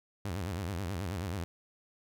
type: tone with vibrato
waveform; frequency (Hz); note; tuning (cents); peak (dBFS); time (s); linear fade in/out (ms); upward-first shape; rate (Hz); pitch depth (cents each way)
sawtooth; 92; F#2; -9; -30; 0.25-1.44; 0; sine; 9.3; 210
effects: none